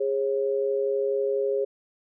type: tone pair together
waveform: sine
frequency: 410.9 / 543 Hz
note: G#4 / C#5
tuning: -18 / -36 cents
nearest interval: perfect fourth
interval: 482 cents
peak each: -24 / -27 dBFS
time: 0-1.65 s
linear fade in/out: 10 ms
effects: none